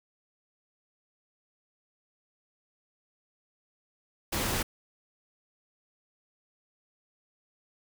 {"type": "noise", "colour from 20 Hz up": "pink", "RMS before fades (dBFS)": -30, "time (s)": [4.32, 4.63], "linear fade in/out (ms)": 10, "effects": []}